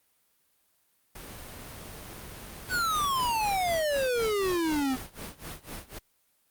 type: noise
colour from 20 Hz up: pink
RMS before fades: -43 dBFS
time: 1.15-3.71 s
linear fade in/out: 5 ms
type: noise with tremolo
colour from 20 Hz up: pink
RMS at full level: -38 dBFS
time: 2.68-5.99 s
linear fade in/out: 10 ms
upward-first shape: sine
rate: 4 Hz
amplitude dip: 90%
type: exponential sweep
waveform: square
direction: down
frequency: 1524 to 250.4 Hz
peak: -26 dBFS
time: 2.69-4.98 s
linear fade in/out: 50 ms
effects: white hiss -70 dBFS RMS until 6.5 s + Opus 32 kbps